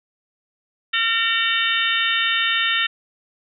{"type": "harmonic tone with a mistuned harmonic", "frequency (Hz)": 456.4, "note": "A#4", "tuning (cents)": -37, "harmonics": [3, 4, 5, 6, 7, 8], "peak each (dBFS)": [-26, -22, -28, -26, -24, -24], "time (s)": [0.93, 2.87], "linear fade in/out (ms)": 10, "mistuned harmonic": 7, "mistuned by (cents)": -89, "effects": []}